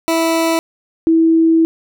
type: tone pair in turn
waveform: 20% pulse / sine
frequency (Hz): 328.3 / 326.2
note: E4 / E4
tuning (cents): -7 / -18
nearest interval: unison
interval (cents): 11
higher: first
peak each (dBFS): -8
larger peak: neither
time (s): 0.08-0.59 / 1.07-1.65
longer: second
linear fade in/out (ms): 0
effects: none